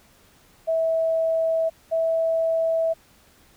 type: tone pair in turn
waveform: sine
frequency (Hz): 651 / 653.7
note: E5 / E5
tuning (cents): -22 / -15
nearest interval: unison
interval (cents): 7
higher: second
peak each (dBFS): -19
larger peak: neither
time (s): 0.67-1.7 / 1.91-2.94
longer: neither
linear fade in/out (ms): 20
effects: pink hiss -56 dBFS RMS until 3.56 s